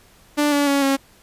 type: tone with pitch steps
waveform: sawtooth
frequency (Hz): 294.2 / 287 / 279.9 / 273.1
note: D4 / D4 / C#4 / C#4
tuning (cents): +3 / -40 / +17 / -26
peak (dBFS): -12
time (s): 0.37-0.97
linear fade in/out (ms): 20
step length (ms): 150
effects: pink hiss -52 dBFS RMS until 1.22 s + resampled to 32000 Hz